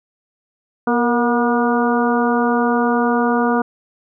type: harmonic tone with a mistuned harmonic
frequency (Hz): 240.6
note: B3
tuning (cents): -45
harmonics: 1 / 2 / 3 / 4 / 5 / 6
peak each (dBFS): -17 / -20 / -22 / -23 / -24 / -25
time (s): 0.87-3.62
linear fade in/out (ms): 5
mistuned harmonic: 2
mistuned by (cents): -42
effects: none